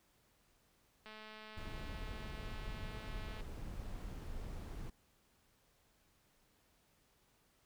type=click train; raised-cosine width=0.3 ms; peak=-37 dBFS; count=508; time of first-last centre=1.06-3.407 s; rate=216 Hz
type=noise; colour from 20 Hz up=brown; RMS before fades=-45 dBFS; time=1.57-4.9 s; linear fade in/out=5 ms
effects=pink hiss -73 dBFS RMS until 7.65 s